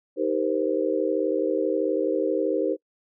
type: chord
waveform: sine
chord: C minor seventh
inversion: first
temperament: just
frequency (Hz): 314 / 392.4 / 470.9 / 523.3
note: Eb4 / G4 / Bb4 / C5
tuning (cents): +16 / +2 / +18 / 0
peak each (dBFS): -27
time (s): 0.16-2.77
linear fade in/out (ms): 50
effects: noise-tail reverb RT60 0.1 s tail -25 dB re dry